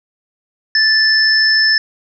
sine tone pair together, 1754 / 5261 Hz, A6 / E8, -6 / -4 cents, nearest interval octave + perfect fifth, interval 1902 cents, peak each -12 dBFS, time 0.75-1.78 s, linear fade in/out 2 ms, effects none

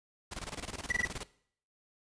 pink noise with tremolo, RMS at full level -39 dBFS, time 0.31-1.24 s, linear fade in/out 10 ms, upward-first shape square, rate 19 Hz, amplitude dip 80%
triangle tone bursts, 1956 Hz, B6, 17 cents flat, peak -25 dBFS, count 4, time 0.9-1.052 s, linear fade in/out 5 ms, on 23 ms, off 20 ms
effects noise-tail reverb RT60 0.6 s tail -19 dB re dry + resampled to 22050 Hz

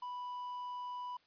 triangle tone with quantisation, 987.8 Hz, B5, in tune, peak -38 dBFS, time 0.02-1.17 s, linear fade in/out 5 ms, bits 11, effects white hiss -70 dBFS RMS until 1.26 s + resampled to 11025 Hz

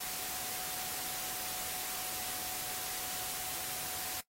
sine tone in noise, 740 Hz, F#5, in tune, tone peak -49 dBFS, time 0-4.21 s, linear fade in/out 10 ms, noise white, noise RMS -39 dBFS, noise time 0-4.21 s, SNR -13 dB, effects noise-tail reverb RT60 0.1 s tail -19 dB re dry + AAC 48 kbps

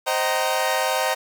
sawtooth chord, C minor seventh, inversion none, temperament equal with one note detuned, 523.3 / 622.3 / 764.3 / 932.3 Hz, C5 / Eb5 / G5 / Bb5, 0 / 0 / -44 / 0 cents, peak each -22 dBFS, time 0.06-1.15 s, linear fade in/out 20 ms, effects 8-bit

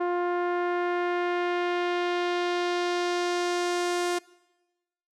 sawtooth tone with low-pass filter sweep, 352.5 Hz, F4, 16 cents sharp, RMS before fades -27 dBFS, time 0-4.19 s, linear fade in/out 10 ms, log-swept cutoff 1200 to 9000 Hz, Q 1.1, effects noise-tail reverb RT60 1.0 s tail -21 dB re dry

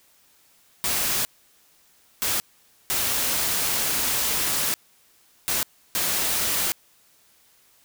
white noise bursts at uneven times, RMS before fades -24 dBFS, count 5, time 0.84-1.25 / 2.22-2.4 / 2.9-4.74 / 5.48-5.63 / 5.95-6.72 s, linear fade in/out 0 ms, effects white hiss -59 dBFS RMS until 7.84 s

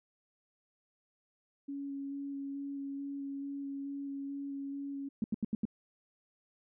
sine tone with vibrato, 278.6 Hz, C#4, 9 cents sharp, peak -37 dBFS, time 1.68-5.09 s, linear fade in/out 10 ms, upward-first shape square, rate 2.3 Hz, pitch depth 9 cents each way
sine tone bursts, 217.2 Hz, A3, 22 cents flat, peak -28 dBFS, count 5, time 5.22-5.653 s, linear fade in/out 2 ms, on 21 ms, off 82 ms
effects none

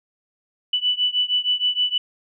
sine beating tone pair, 2971 / 2977.4 Hz, F#7 / F#7, +6 / +10 cents, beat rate 6.4 Hz, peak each -21 / -22 dBFS, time 0.73-1.98 s, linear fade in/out 5 ms, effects none

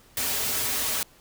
white noise with comb filter, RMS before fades -27 dBFS, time 0.17-1.03 s, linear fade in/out 2 ms, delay 5.8 ms, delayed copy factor -0.65, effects pink hiss -56 dBFS RMS until 1.2 s

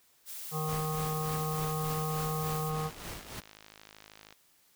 blue noise, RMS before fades -42 dBFS, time 0.25-2.73 s, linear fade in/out 50 ms
harmonic tone, 155.56 Hz, D#3, in tune, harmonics 1 / 3 / 5 / 7 / 8, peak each -33 / -38 / -40 / -41 / -42 dBFS, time 0.51-2.91 s, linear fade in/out 50 ms
pink noise with tremolo, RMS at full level -40 dBFS, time 0.67-3.41 s, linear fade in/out 20 ms, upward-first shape triangle, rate 3.4 Hz, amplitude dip 75%
click train, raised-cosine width 0.2 ms, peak -32 dBFS, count 78, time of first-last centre 2.87-4.326 s, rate 52.9 Hz
effects white hiss -66 dBFS RMS until 4.75 s

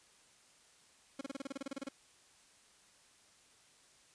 30% pulse tone bursts, 273.5 Hz, C#4, 23 cents flat, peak -36 dBFS, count 14, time 1.19-1.888 s, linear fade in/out 5 ms, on 22 ms, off 30 ms, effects white hiss -65 dBFS RMS until 4.14 s + resampled to 22050 Hz

